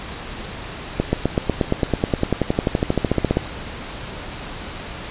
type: accelerating click train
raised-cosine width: 2 ms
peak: -3 dBFS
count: 27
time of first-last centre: 1-3.37 s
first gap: 130 ms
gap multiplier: 0.97
effects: pink hiss -32 dBFS RMS until 5.1 s + resampled to 8000 Hz